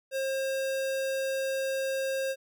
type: tone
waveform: square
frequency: 535 Hz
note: C5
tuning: 38 cents sharp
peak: -29 dBFS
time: 0.11-2.36 s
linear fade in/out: 50 ms
effects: none